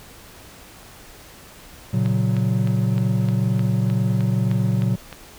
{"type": "chord", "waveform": "triangle", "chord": "F# major", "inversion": "first", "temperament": "equal", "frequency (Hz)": [116.54, 138.59, 185], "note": ["A#2", "C#3", "F#3"], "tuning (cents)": [0, 0, 0], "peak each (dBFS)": [-18, -22, -20], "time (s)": [1.93, 4.96], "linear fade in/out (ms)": 10}
{"type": "click train", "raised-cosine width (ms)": 0.3, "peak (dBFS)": -19, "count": 11, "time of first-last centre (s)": [2.06, 5.127], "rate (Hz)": 3.26}
{"effects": ["pink hiss -44 dBFS RMS until 5.38 s"]}